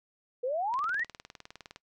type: exponential sweep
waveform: sine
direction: up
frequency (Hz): 475.6 to 1977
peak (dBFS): -28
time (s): 0.43-1.04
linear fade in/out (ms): 10
type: click train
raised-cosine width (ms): 0.2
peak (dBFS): -27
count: 21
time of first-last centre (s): 0.74-1.76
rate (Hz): 19.6
effects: noise-tail reverb RT60 0.1 s tail -22 dB re dry